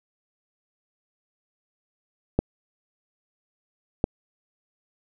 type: clicks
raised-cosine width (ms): 2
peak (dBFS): -6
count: 2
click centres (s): 2.39 / 4.041
effects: none